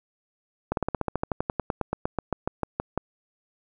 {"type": "slowing click train", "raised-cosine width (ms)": 1, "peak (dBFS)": -11, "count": 23, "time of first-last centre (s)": [0.72, 2.976], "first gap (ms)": 52, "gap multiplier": 1.06, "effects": []}